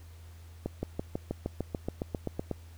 accelerating click train, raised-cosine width 2 ms, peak -18 dBFS, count 14, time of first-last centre 0.66-2.513 s, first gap 170 ms, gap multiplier 0.97, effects added 83 Hz sine -47 dBFS peak until 2.77 s + pink hiss -60 dBFS RMS until 2.77 s

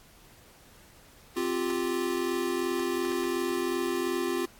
square chord, C suspended fourth, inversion none, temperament equal, 261.6 / 349.2 / 392 Hz, C4 / F4 / G4, 0 / 0 / 0 cents, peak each -35 / -30 / -34 dBFS, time 1.36-4.46 s, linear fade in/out 10 ms, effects pink hiss -56 dBFS RMS until 4.59 s + AAC 64 kbps

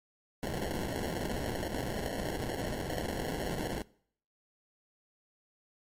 white noise with sample-and-hold, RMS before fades -35 dBFS, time 0.43-3.82 s, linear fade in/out 0 ms, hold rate 1225 Hz, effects noise-tail reverb RT60 0.6 s tail -22 dB re dry + MP3 64 kbps

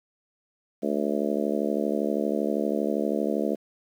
harmonic tone, 72.6 Hz, D2, 19 cents flat, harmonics 3 / 4 / 5 / 6 / 7 / 8 / 9, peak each -29 / -30 / -31 / -32 / -32 / -33 / -34 dBFS, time 0.82-3.56 s, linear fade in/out 20 ms, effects 9-bit

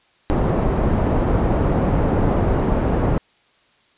pink low-pass noise, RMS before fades -18 dBFS, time 0.3-3.18 s, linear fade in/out 0 ms, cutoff 760 Hz, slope 12 dB/octave, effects white hiss -58 dBFS RMS until 3.97 s + resampled to 8000 Hz

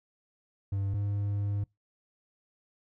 triangle tone pair in turn, 98.6 / 101.49 Hz, G2 / G#2, +11 / -39 cents, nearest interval minor second, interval 50 cents, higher second, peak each -26 dBFS, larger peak neither, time 0.72-0.94 / 0.94-1.64 s, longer second, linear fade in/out 5 ms, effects noise-tail reverb RT60 0.2 s tail -25 dB re dry

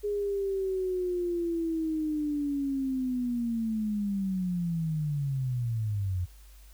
sine linear sweep, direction down, 415.3 to 86.8 Hz, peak -27 dBFS, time 0.03-6.26 s, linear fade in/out 20 ms, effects added 50 Hz sine -49 dBFS peak until 6.73 s + white hiss -60 dBFS RMS until 6.73 s

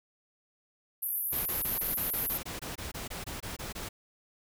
white band-pass noise, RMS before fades -33 dBFS, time 1.02-2.38 s, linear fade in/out 10 ms, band 11000 to 14000 Hz, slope 96 dB/octave
pink noise bursts, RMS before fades -39 dBFS, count 16, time 1.32-3.89 s, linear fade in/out 10 ms, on 140 ms, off 22 ms
effects none

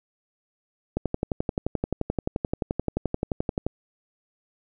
click train, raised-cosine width 2 ms, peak -11 dBFS, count 32, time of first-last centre 0.97-3.666 s, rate 11.5 Hz, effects none

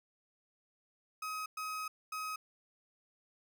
35% pulse tone bursts at uneven times, 1266 Hz, D#6, 30 cents sharp, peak -36 dBFS, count 3, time 1.22-1.46 / 1.57-1.88 / 2.12-2.36 s, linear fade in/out 5 ms, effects none

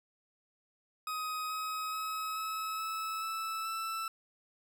40% pulse tone with pitch steps, 1258 / 1268.9 / 1280 / 1291.1 / 1302.4 / 1313.7 / 1325.1 Hz, D#6 / D#6 / D#6 / E6 / E6 / E6 / E6, +19 / +34 / +49 / -36 / -21 / -6 / +9 cents, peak -34 dBFS, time 1.07-4.08 s, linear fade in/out 2 ms, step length 430 ms, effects none

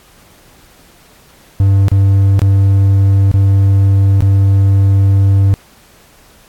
triangle tone with dropouts, 98 Hz, G2, in tune, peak -4 dBFS, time 1.6-5.54 s, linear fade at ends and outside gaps 0 ms, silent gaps 1.883-1.916 / 2.393-2.418 / 3.315-3.34 / 4.206-4.222 s, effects pink hiss -45 dBFS RMS until 6.48 s + AAC 64 kbps

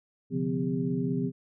sine tone cluster, 129.8 / 145.7 / 175.2 / 253.2 / 401.7 Hz, C3 / D3 / F3 / B3 / G4, -13 / -13 / +6 / +43 / +42 cents, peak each -35 / -35 / -31 / -30 / -35 dBFS, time 0.3-1.32 s, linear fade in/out 50 ms, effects none

